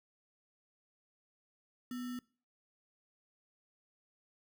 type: tone with sample-and-hold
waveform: sine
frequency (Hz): 246.9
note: B3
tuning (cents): 0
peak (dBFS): -38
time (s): 1.91-2.19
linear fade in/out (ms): 2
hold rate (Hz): 1575
effects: noise-tail reverb RT60 0.4 s tail -23 dB re dry